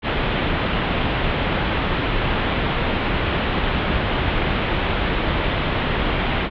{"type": "low-pass noise", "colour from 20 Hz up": "pink", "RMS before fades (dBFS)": -21, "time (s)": [0.02, 6.5], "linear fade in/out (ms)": 50, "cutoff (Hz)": 3500, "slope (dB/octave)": 48, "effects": []}